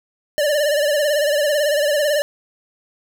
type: tone with vibrato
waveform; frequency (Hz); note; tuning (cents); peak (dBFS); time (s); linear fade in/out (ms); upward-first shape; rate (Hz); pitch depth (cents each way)
square; 589; D5; +5; -16; 0.38-2.22; 0; sine; 18; 69
effects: none